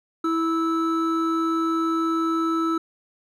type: tone pair together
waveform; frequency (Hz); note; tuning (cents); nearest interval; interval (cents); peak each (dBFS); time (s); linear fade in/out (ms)
triangle; 327.8 / 1311; E4 / E6; -10 / -10; 2 octaves; 2400; -20 / -23; 0.24-2.78; 5
effects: none